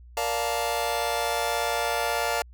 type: chord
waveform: sawtooth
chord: Bb major seventh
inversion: none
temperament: just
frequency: 466.2 / 582.7 / 699.2 / 874.1 Hz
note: Bb4 / D5 / F5 / A5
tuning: 0 / -14 / +2 / -12 cents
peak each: -28 / -27 / -25 / -26 dBFS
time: 0.17-2.42 s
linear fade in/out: 2 ms
effects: added 60 Hz sine -45 dBFS peak until 2.53 s